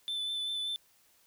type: tone with vibrato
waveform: triangle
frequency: 3518 Hz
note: A7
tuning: 1 cent flat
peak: -31 dBFS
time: 0.08-0.76 s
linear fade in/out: 0 ms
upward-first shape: sine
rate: 5.2 Hz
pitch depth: 16 cents each way
effects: white hiss -66 dBFS RMS until 1.26 s